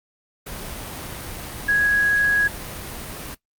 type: tone in noise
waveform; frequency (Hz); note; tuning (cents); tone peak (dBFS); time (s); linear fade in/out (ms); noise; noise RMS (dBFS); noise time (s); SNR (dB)
sine; 1661.2; G#6; 0; -15; 1.68-2.48; 10; pink; -33; 0.46-3.35; +15
effects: noise-tail reverb RT60 0.1 s tail -18 dB re dry + Opus 32 kbps